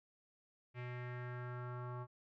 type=tone with low-pass filter sweep; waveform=square; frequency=123.47 Hz; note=B2; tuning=in tune; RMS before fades=-45 dBFS; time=0.74-2.07 s; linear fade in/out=50 ms; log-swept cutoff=2300 to 1100 Hz; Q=3.3; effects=none